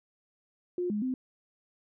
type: tone with pitch steps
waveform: sine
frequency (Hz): 356.5 / 209 / 257.3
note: F4 / G#3 / C4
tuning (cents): +36 / +11 / -29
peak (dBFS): -28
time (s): 0.78-1.14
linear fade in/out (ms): 2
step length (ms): 120
effects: none